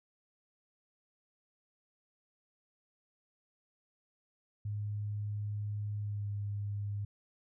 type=tone with pitch glide; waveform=sine; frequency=104 to 102.15 Hz; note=G#2 to G#2; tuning=+3 to -28 cents; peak=-34 dBFS; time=4.65-7.05 s; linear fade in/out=5 ms; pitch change=-31 cents; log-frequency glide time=5.99-6.28 s; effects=none